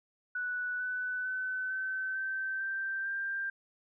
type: tone with pitch steps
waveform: sine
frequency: 1480 / 1497.2 / 1514.6 / 1532.2 / 1550 / 1568 / 1586.2 Hz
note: F#6 / F#6 / F#6 / G6 / G6 / G6 / G6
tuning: 0 / +20 / +40 / -40 / -20 / 0 / +20 cents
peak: -32 dBFS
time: 0.35-3.5 s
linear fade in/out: 5 ms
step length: 450 ms
effects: none